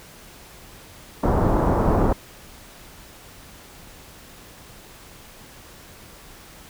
pink low-pass noise, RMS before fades -19 dBFS, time 1.23-2.13 s, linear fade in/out 5 ms, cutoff 1100 Hz, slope 24 dB/octave, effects pink hiss -45 dBFS RMS until 6.69 s

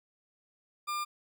40% pulse tone, 1200 Hz, D6, 37 cents sharp, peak -31 dBFS, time 0.87-1.05 s, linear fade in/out 20 ms, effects none

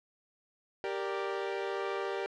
sawtooth chord, G minor, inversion none, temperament equal, 392 / 466.2 / 587.3 Hz, G4 / Bb4 / D5, 0 / 0 / 0 cents, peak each -31 / -34 / -36 dBFS, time 0.84-2.26 s, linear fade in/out 0 ms, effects low-pass 3000 Hz 12 dB/octave

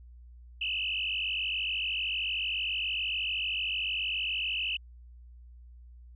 sine tone with frequency modulation, 2794 Hz, F7, in tune, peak -29 dBFS, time 0.61-4.77 s, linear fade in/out 5 ms, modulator 46.9 Hz, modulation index 4.9, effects added 60 Hz sine -48 dBFS peak until 6.15 s

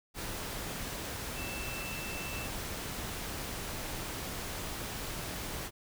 sine tone in noise, 2662 Hz, E7, 16 cents sharp, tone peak -42 dBFS, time 1.34-2.49 s, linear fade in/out 50 ms, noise pink, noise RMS -39 dBFS, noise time 0.14-5.71 s, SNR -6 dB, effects none

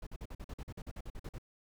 brown noise bursts, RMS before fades -43 dBFS, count 15, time 0.02-1.384 s, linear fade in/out 5 ms, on 48 ms, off 46 ms, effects none

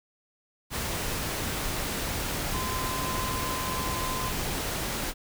sine tone in noise, 1030 Hz, C6, 28 cents flat, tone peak -33 dBFS, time 2.51-4.33 s, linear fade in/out 50 ms, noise pink, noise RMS -31 dBFS, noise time 0.7-5.14 s, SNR -5 dB, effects none

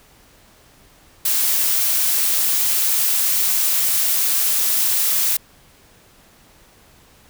blue noise, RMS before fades -18 dBFS, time 1.25-5.37 s, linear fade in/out 5 ms, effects pink hiss -51 dBFS RMS until 7.29 s

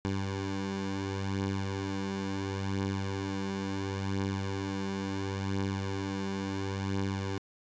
15% pulse beating tone pair, 97.2 / 97.92 Hz, G2 / G2, -14 / -1 cents, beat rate 0.72 Hz, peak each -26 / -32 dBFS, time 0.05-7.38 s, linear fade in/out 0 ms, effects resampled to 16000 Hz

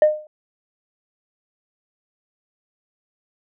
sine tone with exponential decay, 610 Hz, D#5, 34 cents flat, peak -5 dBFS, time 0.02-0.27 s, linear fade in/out 2 ms, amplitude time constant 54 ms, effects tanh soft clip ceiling -7 dBFS

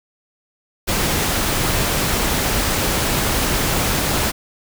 pink noise, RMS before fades -19 dBFS, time 0.87-4.32 s, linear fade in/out 20 ms, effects none

